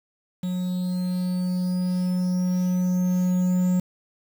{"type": "tone with level ramp", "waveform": "triangle", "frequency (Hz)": 181.5, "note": "F#3", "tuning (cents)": -33, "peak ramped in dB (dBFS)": [-22, -16], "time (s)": [0.43, 3.8], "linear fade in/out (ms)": 5, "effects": ["7-bit"]}